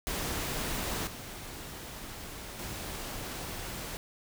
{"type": "noise with level steps", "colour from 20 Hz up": "pink", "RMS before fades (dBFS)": [-34, -43, -39], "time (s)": [0.07, 3.97], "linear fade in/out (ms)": 0, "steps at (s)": [1.07, 2.59], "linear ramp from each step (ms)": 2, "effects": []}